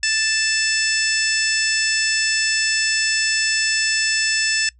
harmonic tone, 880 Hz, A5, in tune, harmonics 2 / 3 / 4 / 5 / 6 / 7 / 8 / 9, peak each -22 / -24 / -32 / -34 / -22 / -33 / -30 / -26 dBFS, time 0.03-4.69 s, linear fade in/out 2 ms, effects noise-tail reverb RT60 0.1 s tail -23 dB re dry + added 60 Hz sine -49 dBFS peak until 4.79 s

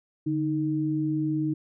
sine tone pair together, 146.83 / 311.1 Hz, D3 / D#4, 0 / 0 cents, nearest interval octave + minor second, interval 1300 cents, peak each -29 / -25 dBFS, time 0.26-1.54 s, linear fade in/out 10 ms, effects none

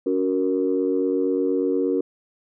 sine chord, F# major, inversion second, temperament equal with one note detuned, 281.5 / 370 / 466.2 Hz, C#4 / F#4 / A#4, +27 / 0 / 0 cents, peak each -23 dBFS, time 0.06-2.01 s, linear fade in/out 5 ms, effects tanh soft clip ceiling -10 dBFS

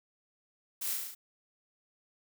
blue noise with echo, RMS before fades -36 dBFS, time 0.81-0.94 s, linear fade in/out 10 ms, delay 35 ms, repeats 6, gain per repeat -2 dB, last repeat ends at 1.15 s, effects none

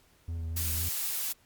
triangle tone with vibrato, 82.41 Hz, E2, in tune, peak -30 dBFS, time 0.28-0.89 s, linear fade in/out 5 ms, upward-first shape triangle, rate 4 Hz, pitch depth 31 cents each way
blue noise, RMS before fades -32 dBFS, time 0.56-1.33 s, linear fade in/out 10 ms
effects pink hiss -64 dBFS RMS until 1.45 s + Opus 48 kbps

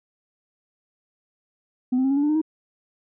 sine tone with pitch steps, 251.7 / 260 / 268.5 / 277.3 / 286.5 / 295.9 / 305.6 / 315.7 Hz, B3 / C4 / C4 / C#4 / D4 / D4 / D#4 / D#4, +33 / -11 / +45 / +1 / -43 / +13 / -31 / +25 cents, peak -16 dBFS, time 1.92-2.416 s, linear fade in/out 10 ms, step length 62 ms, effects tanh soft clip ceiling -16 dBFS

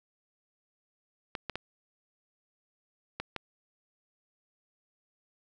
clicks, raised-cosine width 0.3 ms, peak -18 dBFS, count 5, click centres 1.352 / 1.497 / 1.556 / 3.2 / 3.363 s, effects none

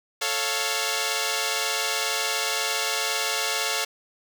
5% pulse chord, A augmented, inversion none, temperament equal, 440 / 554.4 / 698.5 Hz, A4 / C#5 / E#5, 0 / 0 / 0 cents, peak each -17 dBFS, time 0.21-3.85 s, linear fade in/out 10 ms, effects none

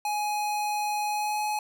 square tone with pitch glide, 837 to 844.3 Hz, G#5 to G#5, +13 to +28 cents, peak -27 dBFS, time 0.05-1.59 s, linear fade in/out 2 ms, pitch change +15 cents, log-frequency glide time 1.05-1.41 s, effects none

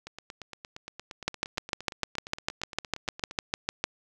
two click trains, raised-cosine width 0.2 ms, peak -9 / -23 dBFS, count 18 / 29, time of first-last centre 1.28-3.84 / 0.07-3.311 s, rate 6.64 / 8.64 Hz, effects none

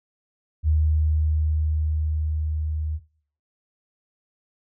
sine tone with level ramp, 77.3 Hz, D#2, 11 cents flat, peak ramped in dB -16 to -24 dBFS, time 0.63-3 s, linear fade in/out 50 ms, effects noise-tail reverb RT60 0.5 s tail -18 dB re dry

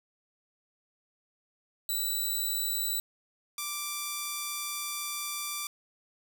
5% pulse tone pair in turn, 3951 / 1174.6 Hz, B7 / D6, 0 / 0 cents, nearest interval octave + major sixth, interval 2100 cents, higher first, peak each -21 dBFS, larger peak neither, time 1.89-3 / 3.58-5.67 s, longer second, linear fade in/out 2 ms, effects none

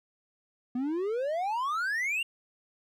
triangle exponential sweep, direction up, 240 to 2845 Hz, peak -26 dBFS, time 0.75-2.23 s, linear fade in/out 5 ms, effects none

